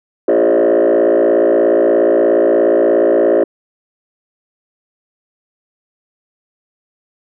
sine tone with frequency modulation, 474.1 Hz, A#4, 29 cents sharp, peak -6 dBFS, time 0.28-3.44 s, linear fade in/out 5 ms, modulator 56.9 Hz, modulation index 2.7, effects tanh soft clip ceiling -7 dBFS

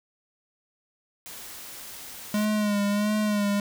white noise, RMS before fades -41 dBFS, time 1.26-2.45 s, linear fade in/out 0 ms
square tone with vibrato, 207.7 Hz, G#3, in tune, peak -23 dBFS, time 2.34-3.6 s, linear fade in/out 2 ms, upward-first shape sine, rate 1.5 Hz, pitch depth 44 cents each way
effects none

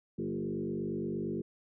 sine tone with frequency modulation, 284 Hz, C#4, 42 cents sharp, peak -32 dBFS, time 0.18-1.42 s, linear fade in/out 10 ms, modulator 48.6 Hz, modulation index 2.7, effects none

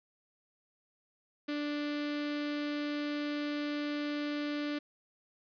sawtooth tone with notch filter, 293.7 Hz, D4, in tune, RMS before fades -35 dBFS, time 1.48-4.79 s, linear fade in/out 10 ms, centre 840 Hz, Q 1.4, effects resampled to 11025 Hz + 10-bit

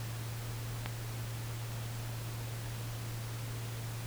click, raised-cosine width 0.3 ms, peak -20 dBFS, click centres 0.86 s, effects added 115 Hz sine -38 dBFS peak until 4.06 s + pink hiss -46 dBFS RMS until 4.06 s

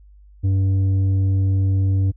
sine tone with tanh clipping, 96.3 Hz, G2, 30 cents flat, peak -16 dBFS, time 0.43-2.12 s, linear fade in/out 20 ms, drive 6 dB, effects added 50 Hz sine -44 dBFS peak until 2.16 s

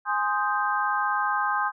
sine chord, Ab major seventh, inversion none, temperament equal, 830.6 / 1046.5 / 1244.5 / 1568 Hz, Ab5 / C6 / Eb6 / G6, 0 / 0 / 0 / 0 cents, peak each -28 dBFS, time 0.05-1.72 s, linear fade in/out 50 ms, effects none

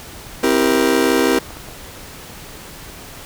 40% pulse chord, C dominant seventh, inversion none, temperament just, 261.6 / 327 / 392.4 / 470.9 Hz, C4 / E4 / G4 / Bb4, 0 / -14 / +2 / +18 cents, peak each -18 dBFS, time 0.43-1.39 s, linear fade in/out 5 ms
clicks, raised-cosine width 1 ms, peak -21 dBFS, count 6, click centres 0.756 / 1.191 / 1.292 / 1.506 / 1.57 / 1.687 s
effects pink hiss -36 dBFS RMS until 3.25 s

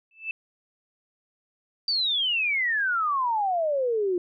sine tone with exponential growth, 2637 Hz, E7, in tune, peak -24 dBFS, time 0.11-0.31 s, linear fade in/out 2 ms, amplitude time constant 43 ms
sine exponential sweep, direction down, 4699 to 346.1 Hz, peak -22 dBFS, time 1.88-4.18 s, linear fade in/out 2 ms
effects none

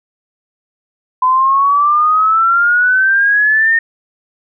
sine exponential sweep, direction up, 1011 to 1841 Hz, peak -8 dBFS, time 1.22-3.79 s, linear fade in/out 5 ms, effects none

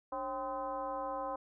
sine tone with frequency modulation, 784 Hz, G5, in tune, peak -35 dBFS, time 0.12-1.36 s, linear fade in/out 5 ms, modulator 245 Hz, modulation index 1.5, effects none

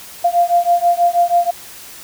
sine beating tone pair, 693 / 699.2 Hz, F5 / F5, -14 / +2 cents, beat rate 6.2 Hz, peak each -14 dBFS, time 0.24-1.51 s, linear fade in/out 10 ms, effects white hiss -36 dBFS RMS until 2.03 s

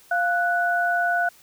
sine tone pair together, 698.5 / 1480.1 Hz, F5 / F#6, 0 / 0 cents, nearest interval octave + minor second, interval 1300 cents, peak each -22 dBFS, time 0.11-1.29 s, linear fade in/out 5 ms, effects white hiss -53 dBFS RMS until 1.42 s

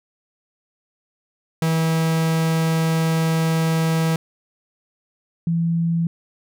45% pulse / sine tone pair in turn, 162 / 167.33 Hz, E3 / E3, -30 / +26 cents, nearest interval minor second, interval 56 cents, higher second, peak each -17 dBFS, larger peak neither, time 1.62-4.16 / 5.47-6.07 s, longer first, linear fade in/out 2 ms, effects none

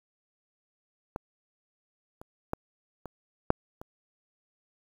clicks, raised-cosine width 1 ms, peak -19 / -30 / -15 / -25 / -6 / -27 dBFS, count 6, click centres 1.161 / 2.215 / 2.534 / 3.057 / 3.504 / 3.815 s, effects 8-bit

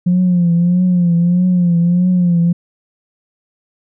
sine tone with vibrato, 176.1 Hz, F3, 15 cents sharp, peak -8 dBFS, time 0.06-2.53 s, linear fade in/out 10 ms, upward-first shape triangle, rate 1.6 Hz, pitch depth 74 cents each way, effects tanh soft clip ceiling -6 dBFS

